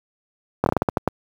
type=slowing click train; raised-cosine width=1 ms; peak=-3 dBFS; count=9; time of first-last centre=0.64-1.077 s; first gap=22 ms; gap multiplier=1.25; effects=high-pass 80 Hz 12 dB/octave + 7-bit